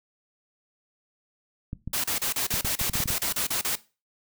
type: clicks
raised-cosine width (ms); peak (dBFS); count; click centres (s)
5; -20; 10; 1.731 / 1.876 / 2.54 / 2.648 / 2.814 / 2.897 / 2.955 / 3.003 / 3.058 / 3.104
type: noise bursts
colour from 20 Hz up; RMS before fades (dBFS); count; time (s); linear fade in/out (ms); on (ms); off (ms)
white; -27; 13; 1.93-3.756; 5; 110; 33
effects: noise-tail reverb RT60 0.3 s tail -18 dB re dry